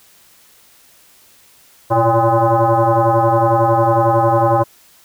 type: tone with frequency modulation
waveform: sine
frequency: 120 Hz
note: B2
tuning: 49 cents flat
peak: -10 dBFS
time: 1.9-4.64 s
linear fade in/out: 20 ms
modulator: 229 Hz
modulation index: 4.2
effects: white hiss -49 dBFS RMS until 5.04 s